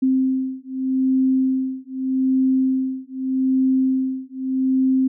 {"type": "beating tone pair", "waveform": "sine", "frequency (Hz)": [261.6, 262.42], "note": ["C4", "C4"], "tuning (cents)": [0, 5], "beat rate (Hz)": 0.82, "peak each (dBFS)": -20, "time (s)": [0.02, 5.08], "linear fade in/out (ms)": 10, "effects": []}